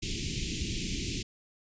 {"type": "band-stop noise", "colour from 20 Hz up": "pink", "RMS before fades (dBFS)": -33, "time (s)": [0.02, 1.23], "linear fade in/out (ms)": 10, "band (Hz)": [380, 2300], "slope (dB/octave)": 48, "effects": ["resampled to 16000 Hz"]}